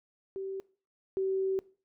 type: tone pair in turn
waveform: sine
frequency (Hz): 386.2 / 383.1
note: G4 / G4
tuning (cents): -26 / -40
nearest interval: unison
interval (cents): 14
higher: first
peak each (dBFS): -34 / -27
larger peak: second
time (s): 0.36-0.6 / 1.17-1.59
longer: second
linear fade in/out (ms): 0
effects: noise-tail reverb RT60 0.4 s tail -21 dB re dry